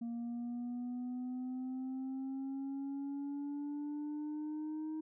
sine exponential sweep, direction up, 233.1 to 314 Hz, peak -35 dBFS, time 0.01-5.01 s, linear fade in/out 10 ms, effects tanh soft clip ceiling -37 dBFS

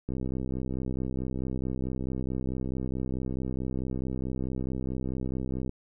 click train, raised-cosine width 3 ms, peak -20 dBFS, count 363, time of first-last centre 0.09-5.694 s, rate 64.6 Hz, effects none

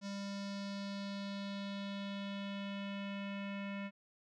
square tone with low-pass filter sweep, 199 Hz, G3, 26 cents sharp, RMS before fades -42 dBFS, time 0.01-3.91 s, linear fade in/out 50 ms, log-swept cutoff 5500 to 2400 Hz, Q 2.9, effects none

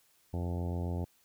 harmonic tone, 87.31 Hz, F2, in tune, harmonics 1 / 2 / 3 / 4 / 5 / 6 / 7 / 8 / 9 / 10, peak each -33 / -39 / -43 / -45 / -47 / -49 / -50 / -51 / -52 / -53 dBFS, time 0.33-1.05 s, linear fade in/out 10 ms, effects white hiss -68 dBFS RMS until 1.24 s

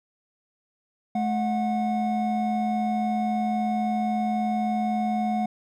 triangle tone pair together, 215.3 / 729.6 Hz, A3 / F#5, -37 / -24 cents, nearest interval octave + major sixth, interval 2113 cents, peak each -23 / -24 dBFS, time 1.15-5.46 s, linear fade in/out 5 ms, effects none

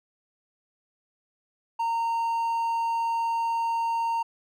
triangle tone, 921 Hz, A#5, 21 cents flat, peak -22 dBFS, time 1.79-4.23 s, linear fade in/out 10 ms, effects none

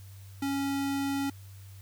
square tone, 277.2 Hz, C#4, in tune, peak -29 dBFS, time 0.42-1.3 s, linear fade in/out 5 ms, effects added 97 Hz sine -45 dBFS peak until 1.81 s + white hiss -58 dBFS RMS until 1.81 s

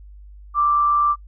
sine tone with amplitude modulation, 1175 Hz, D6, 1 cent sharp, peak -13 dBFS, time 0.54-1.16 s, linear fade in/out 50 ms, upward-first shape sine, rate 148 Hz, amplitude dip 30%, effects noise-tail reverb RT60 0.1 s tail -24 dB re dry + added 50 Hz sine -39 dBFS peak until 1.27 s

